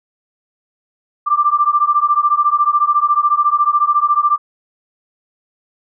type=beating tone pair; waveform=sine; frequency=1175 / 1189 Hz; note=D6 / D6; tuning=+1 / +21 cents; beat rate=14 Hz; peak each=-14 dBFS; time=1.26-4.38 s; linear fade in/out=20 ms; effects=none